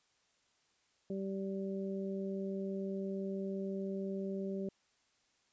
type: harmonic tone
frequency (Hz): 194.1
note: G3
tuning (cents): -17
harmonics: 1 / 2 / 3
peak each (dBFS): -38 / -40 / -46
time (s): 1.1-4.69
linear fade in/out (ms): 2
effects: white hiss -74 dBFS RMS until 5.52 s + resampled to 16000 Hz